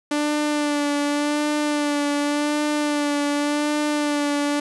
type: tone with vibrato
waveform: sawtooth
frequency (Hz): 293.7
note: D4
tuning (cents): 0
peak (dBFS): -16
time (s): 0.11-4.6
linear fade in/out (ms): 5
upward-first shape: sine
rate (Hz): 0.88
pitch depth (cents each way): 28
effects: resampled to 24000 Hz + 8-bit